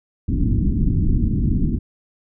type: low-pass noise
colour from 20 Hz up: pink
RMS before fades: -18 dBFS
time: 0.28-1.79 s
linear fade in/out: 10 ms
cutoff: 310 Hz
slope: 48 dB/octave
effects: none